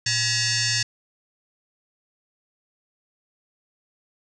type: tone with frequency modulation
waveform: sine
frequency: 114.1 Hz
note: A#2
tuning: 37 cents flat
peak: -20 dBFS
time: 0.06-0.83 s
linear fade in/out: 5 ms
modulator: 902 Hz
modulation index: 7.1
effects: none